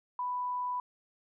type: tone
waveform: sine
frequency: 991 Hz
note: B5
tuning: 6 cents sharp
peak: -31 dBFS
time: 0.19-0.8 s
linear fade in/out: 2 ms
effects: none